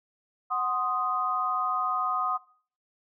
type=chord; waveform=sine; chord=C diminished; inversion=second; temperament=equal; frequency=740 / 1046.5 / 1244.5 Hz; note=Gb5 / C6 / Eb6; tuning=0 / 0 / 0 cents; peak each=-32 / -32 / -27 dBFS; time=0.5-2.38 s; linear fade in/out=20 ms; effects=noise-tail reverb RT60 0.5 s tail -21 dB re dry